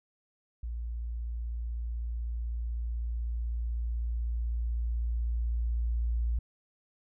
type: tone with level ramp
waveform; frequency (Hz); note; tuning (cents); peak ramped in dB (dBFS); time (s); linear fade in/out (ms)
sine; 58; A#1; -8; -33 to -26; 0.63-6.39; 5
effects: none